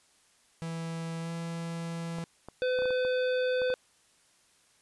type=tone with pitch glide; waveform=45% pulse; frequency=164.81 to 167.11 Hz; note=E3 to E3; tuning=0 to +24 cents; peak=-34 dBFS; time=0.62-2.24 s; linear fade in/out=0 ms; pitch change=+24 cents; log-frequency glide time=1.2-1.31 s
type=clicks; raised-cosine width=1 ms; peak=-28 dBFS; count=9; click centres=2.185 / 2.486 / 2.789 / 2.821 / 2.856 / 2.906 / 3.05 / 3.618 / 3.702 s
type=harmonic tone; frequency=506 Hz; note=B4; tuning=42 cents sharp; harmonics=1 / 3 / 5 / 7 / 9; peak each=-26 / -36 / -43 / -42 / -49 dBFS; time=2.62-3.74 s; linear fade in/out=0 ms
effects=white hiss -65 dBFS RMS until 4.81 s + resampled to 24000 Hz